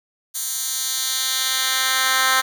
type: tone with high-pass filter sweep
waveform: 10% pulse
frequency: 261.6 Hz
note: C4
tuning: in tune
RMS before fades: -21 dBFS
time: 0.34-2.42 s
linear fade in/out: 20 ms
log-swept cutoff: 7800 to 1400 Hz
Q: 0.99
effects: none